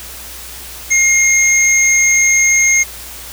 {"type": "tone pair together", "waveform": "sine", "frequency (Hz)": [2133, 6433], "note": ["C7", "G8"], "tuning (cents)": [33, 44], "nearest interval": "octave + perfect fifth", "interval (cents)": 1911, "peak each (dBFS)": -11, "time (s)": [0.9, 2.84], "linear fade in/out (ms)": 20, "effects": ["added 60 Hz sine -37 dBFS peak until 3.32 s", "white hiss -31 dBFS RMS until 3.32 s"]}